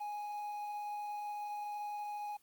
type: tone with quantisation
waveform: triangle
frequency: 830.6 Hz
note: G#5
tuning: in tune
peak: -36 dBFS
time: 0-2.37 s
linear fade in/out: 10 ms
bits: 10
effects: white hiss -70 dBFS RMS until 2.42 s + Opus 24 kbps